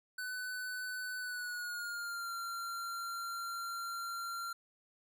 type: tone with pitch glide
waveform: square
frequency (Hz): 1501 to 1376.4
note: F#6 to F6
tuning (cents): +24 to -26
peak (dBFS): -39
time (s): 0.18-4.53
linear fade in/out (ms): 5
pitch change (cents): -150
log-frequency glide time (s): 1.18-2.32
effects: none